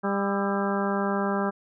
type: harmonic tone with a mistuned harmonic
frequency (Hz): 199.2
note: G3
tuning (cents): +28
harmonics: 1 / 2 / 3 / 4 / 5 / 6 / 7 / 8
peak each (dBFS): -27 / -30 / -32 / -33 / -34 / -35 / -35 / -36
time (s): 0.03-1.51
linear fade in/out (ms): 20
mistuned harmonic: 7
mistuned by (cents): -76
effects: none